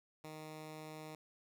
10% pulse tone, 155.5 Hz, D#3, 1 cent flat, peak -39 dBFS, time 0.24-1.15 s, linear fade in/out 2 ms, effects none

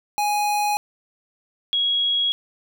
square / sine tone pair in turn, 830.6 / 3315 Hz, G#5 / G#7, 0 / -4 cents, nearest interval 2 octaves, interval 2396 cents, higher second, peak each -20 / -18 dBFS, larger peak second, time 0.18-0.77 / 1.73-2.32 s, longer neither, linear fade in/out 0 ms, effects none

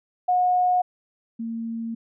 sine tone pair in turn, 725 / 228.4 Hz, F#5 / A#3, -35 / -35 cents, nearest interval octave + minor sixth, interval 2000 cents, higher first, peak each -17 / -27 dBFS, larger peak first, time 0.28-0.82 / 1.39-1.95 s, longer second, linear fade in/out 10 ms, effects none

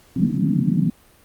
pink band-pass noise, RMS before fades -19 dBFS, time 0.16-0.9 s, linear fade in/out 5 ms, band 150 to 260 Hz, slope 48 dB/octave, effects pink hiss -53 dBFS RMS until 1.24 s + Opus 48 kbps

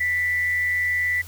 sine tone with amplitude modulation, 1975.5 Hz, B6, in tune, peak -18 dBFS, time 0-1.22 s, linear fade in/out 10 ms, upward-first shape sine, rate 179 Hz, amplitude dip 40%, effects added 85 Hz sine -39 dBFS peak until 1.27 s + white hiss -45 dBFS RMS until 1.27 s

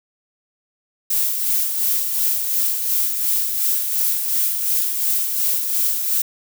violet noise with tremolo, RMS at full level -18 dBFS, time 1.1-6.22 s, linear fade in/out 5 ms, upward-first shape sine, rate 2.8 Hz, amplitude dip 45%, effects none

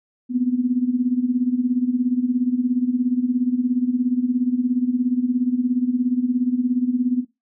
sine tone with tremolo, 248.6 Hz, B3, 12 cents sharp, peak -14 dBFS, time 0.29-7.25 s, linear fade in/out 50 ms, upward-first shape sine, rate 17 Hz, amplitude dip 80%, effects noise-tail reverb RT60 0.2 s tail -18 dB re dry

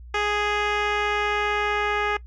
10% pulse tone with low-pass filter sweep, 415.3 Hz, G#4, in tune, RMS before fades -24 dBFS, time 0.14-2.17 s, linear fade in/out 5 ms, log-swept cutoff 3700 to 2300 Hz, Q 0.99, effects noise-tail reverb RT60 0.1 s tail -20 dB re dry + added 60 Hz sine -39 dBFS peak until 2.26 s

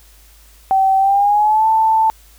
sine tone with pitch glide, 770 to 884.5 Hz, G5 to A5, -31 to +9 cents, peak -10 dBFS, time 0.71-2.1 s, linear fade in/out 0 ms, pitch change +240 cents, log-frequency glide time 0.98-1.67 s, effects added 52 Hz sine -45 dBFS peak until 2.38 s + white hiss -49 dBFS RMS until 2.38 s

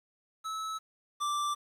square tone pair in turn, 1300 / 1173.7 Hz, E6 / D6, -24 / -1 cents, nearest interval major second, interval 177 cents, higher first, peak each -35 / -30 dBFS, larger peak second, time 0.44-0.79 / 1.2-1.55 s, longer neither, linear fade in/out 20 ms, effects low-pass 10000 Hz 12 dB/octave + 10-bit

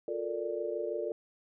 sine chord, Bb major seventh, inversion second, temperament equal with one note detuned, 354.3 / 440 / 466.2 / 587.3 Hz, F4 / A4 / Bb4 / D5, +25 / 0 / 0 / 0 cents, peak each -38 / -37 / -38 / -37 dBFS, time 0.08-1.12 s, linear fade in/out 2 ms, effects none

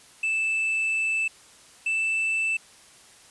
triangle tone pair in turn, 2637 / 2647 Hz, E7 / E7, 0 / +7 cents, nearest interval unison, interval 7 cents, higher second, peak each -21 dBFS, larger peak neither, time 0.23-1.28 / 1.86-2.57 s, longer first, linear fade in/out 5 ms, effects white hiss -52 dBFS RMS until 3.3 s + resampled to 24000 Hz

